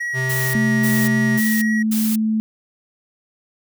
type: tone with vibrato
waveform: triangle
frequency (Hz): 1905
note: A#6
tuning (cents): +37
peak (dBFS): -20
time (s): 0-1.83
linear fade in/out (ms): 10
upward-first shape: sine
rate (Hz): 3.6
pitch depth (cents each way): 11
type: tone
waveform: square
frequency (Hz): 130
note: C3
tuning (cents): -11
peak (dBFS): -22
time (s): 0.13-1.41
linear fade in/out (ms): 50
type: noise bursts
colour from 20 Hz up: blue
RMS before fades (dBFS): -26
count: 4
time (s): 0.29-2.16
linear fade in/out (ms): 10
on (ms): 250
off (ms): 290
type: tone with pitch glide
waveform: sine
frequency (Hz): 220 to 218.6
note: A3 to A3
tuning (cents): 0 to -11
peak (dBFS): -16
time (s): 0.55-2.4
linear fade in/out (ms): 0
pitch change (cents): -11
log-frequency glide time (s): 1.27-1.87
effects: none